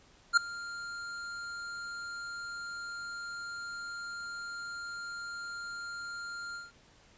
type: tone with ADSR envelope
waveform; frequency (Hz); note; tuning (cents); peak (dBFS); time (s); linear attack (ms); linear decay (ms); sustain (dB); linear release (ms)
square; 1396.9; F6; 0; -18; 0.33-6.72; 40; 7; -21; 170
effects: pink hiss -61 dBFS RMS until 7.17 s + resampled to 16000 Hz